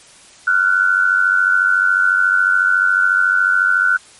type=tone pair together; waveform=sine; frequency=1396.9 / 1490.9 Hz; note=F6 / F#6; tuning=0 / +13 cents; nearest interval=minor second; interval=113 cents; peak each=-15 / -13 dBFS; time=0.47-3.97 s; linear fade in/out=5 ms; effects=white hiss -44 dBFS RMS until 4.19 s + MP3 48 kbps